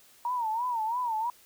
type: tone with vibrato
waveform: sine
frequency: 932.3 Hz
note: A#5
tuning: in tune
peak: -27 dBFS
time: 0.25-1.3 s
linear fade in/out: 2 ms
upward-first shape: sine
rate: 3 Hz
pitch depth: 130 cents each way
effects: white hiss -58 dBFS RMS until 1.45 s